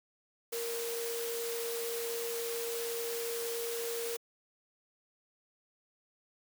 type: tone in noise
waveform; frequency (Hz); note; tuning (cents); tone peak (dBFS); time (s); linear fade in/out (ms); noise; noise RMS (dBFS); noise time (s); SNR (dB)
sine; 466.2; A#4; 0; -35; 0.52-4.17; 10; white; -40; 0.52-4.17; +2
effects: high-pass 300 Hz 12 dB/octave